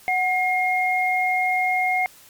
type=tone pair together; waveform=sine; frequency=740.3 / 2138 Hz; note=F#5 / C7; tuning=+1 / +37 cents; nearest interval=octave + tritone; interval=1836 cents; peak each=-21 dBFS; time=0.08-2.06 s; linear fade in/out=0 ms; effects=white hiss -49 dBFS RMS until 2.29 s + MP3 96 kbps